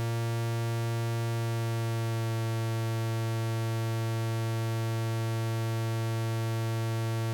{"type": "tone with pitch glide", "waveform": "45% pulse", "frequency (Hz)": [115.7, 113.45], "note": ["A#2", "A#2"], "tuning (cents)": [-13, -47], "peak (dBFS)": -28, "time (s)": [0, 7.33], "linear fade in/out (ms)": 0, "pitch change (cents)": -34, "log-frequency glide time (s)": [1.3, 2.38], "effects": []}